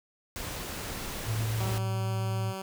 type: noise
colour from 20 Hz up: pink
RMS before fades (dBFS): -37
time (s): 0.36-1.78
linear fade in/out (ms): 0
type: tone with vibrato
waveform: sine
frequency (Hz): 110.5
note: A2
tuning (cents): +8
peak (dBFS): -28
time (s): 1.25-2.54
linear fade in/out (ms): 50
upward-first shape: sine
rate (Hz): 7.3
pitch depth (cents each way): 18
type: tone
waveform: 10% pulse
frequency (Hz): 191.3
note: G3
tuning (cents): -42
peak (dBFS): -27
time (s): 1.6-2.62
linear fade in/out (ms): 2
effects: none